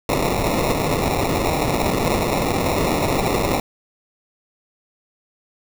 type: noise with sample-and-hold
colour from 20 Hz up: violet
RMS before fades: -20 dBFS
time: 0.09-3.6 s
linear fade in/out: 2 ms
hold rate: 1575 Hz
effects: none